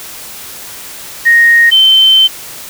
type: tone pair in turn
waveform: sine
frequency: 1864.7 / 3089 Hz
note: A#6 / G7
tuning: 0 / -26 cents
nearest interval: major sixth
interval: 874 cents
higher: second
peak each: -3 dBFS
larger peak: neither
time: 1.25-1.71 / 1.71-2.28 s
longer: second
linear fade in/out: 20 ms
effects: white hiss -28 dBFS RMS until 2.69 s